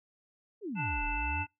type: exponential two-way sweep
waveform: sine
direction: down then up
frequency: 466.2 to 36.71 to 101.3 Hz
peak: -34 dBFS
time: 0.61-1.46 s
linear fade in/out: 50 ms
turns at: 1.05 s
type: harmonic tone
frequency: 293.7 Hz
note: D4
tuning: in tune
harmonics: 1 / 3 / 5 / 7 / 9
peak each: -43 / -36 / -42 / -46 / -35 dBFS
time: 0.75-1.47 s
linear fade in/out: 50 ms
effects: noise-tail reverb RT60 0.2 s tail -24 dB re dry